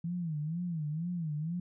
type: tone with vibrato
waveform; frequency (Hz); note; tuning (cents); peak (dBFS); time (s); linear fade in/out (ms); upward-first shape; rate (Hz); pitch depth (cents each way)
sine; 162.7; E3; -22; -32; 0.04-1.6; 5; sine; 2.1; 160
effects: none